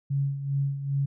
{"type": "tone with tremolo", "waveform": "sine", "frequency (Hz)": 139.2, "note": "C#3", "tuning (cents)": 8, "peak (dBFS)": -22, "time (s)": [0.1, 1.06], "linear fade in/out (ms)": 10, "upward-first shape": "sine", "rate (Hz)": 2.5, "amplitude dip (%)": 65, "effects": []}